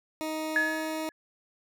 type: tone with pitch glide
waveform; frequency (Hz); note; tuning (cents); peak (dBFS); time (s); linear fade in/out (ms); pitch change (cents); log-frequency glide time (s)
20% pulse; 313.2 to 315.2; D#4 to D#4; +11 to +23; -26; 0.21-1.09; 0; +12; 0.64-0.71
type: tone with exponential decay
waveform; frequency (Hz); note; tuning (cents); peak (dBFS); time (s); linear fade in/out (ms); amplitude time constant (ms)
sine; 1700; G#6; +40; -20; 0.56-1.12; 1; 120
effects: none